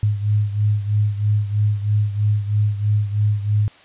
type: beating tone pair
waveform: sine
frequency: 103.83 / 106.93 Hz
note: G#2 / A2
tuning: 0 / -49 cents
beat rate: 3.1 Hz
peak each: -17 / -22 dBFS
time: 0.03-3.68 s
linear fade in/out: 0 ms
effects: white hiss -48 dBFS RMS until 3.84 s + resampled to 8000 Hz